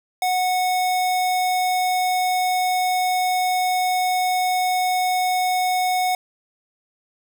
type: tone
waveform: square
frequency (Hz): 735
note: F#5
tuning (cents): -12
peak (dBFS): -19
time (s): 0.22-6.15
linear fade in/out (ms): 2
effects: none